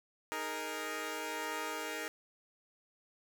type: chord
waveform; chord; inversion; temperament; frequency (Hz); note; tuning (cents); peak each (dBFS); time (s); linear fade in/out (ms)
10% pulse; D# suspended fourth; none; equal; 311.1 / 415.3 / 466.2; D#4 / G#4 / A#4; 0 / 0 / 0; -34 / -35 / -32; 0.32-2.08; 0
effects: none